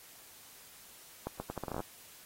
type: accelerating click train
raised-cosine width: 1 ms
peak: -23 dBFS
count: 12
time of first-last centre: 1.27-1.803 s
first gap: 130 ms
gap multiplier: 0.77
effects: white hiss -55 dBFS RMS until 2.25 s + AAC 48 kbps